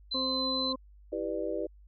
sine tone, 4051 Hz, B7, 43 cents sharp, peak -30 dBFS, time 0.11-0.73 s, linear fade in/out 10 ms
harmonic tone, 261.6 Hz, C4, in tune, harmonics 1 / 2 / 4, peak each -34 / -36 / -37 dBFS, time 0.14-0.76 s, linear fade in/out 10 ms
sine chord, E minor seventh, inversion none, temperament just, 329.6 / 395.6 / 494.4 / 593.3 Hz, E4 / G4 / B4 / D5, 0 / +16 / +2 / +18 cents, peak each -36 dBFS, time 1.12-1.67 s, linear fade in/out 10 ms
effects added 50 Hz sine -52 dBFS peak until 1.87 s

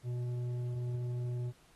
sine tone with tanh clipping, 122.4 Hz, B2, 15 cents flat, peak -35 dBFS, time 0.03-1.53 s, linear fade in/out 50 ms, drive 8 dB, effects pink hiss -65 dBFS RMS until 1.75 s + AAC 32 kbps

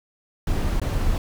brown noise with dropouts, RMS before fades -22 dBFS, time 0.47-1.18 s, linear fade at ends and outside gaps 2 ms, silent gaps 0.799-0.816 s, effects none

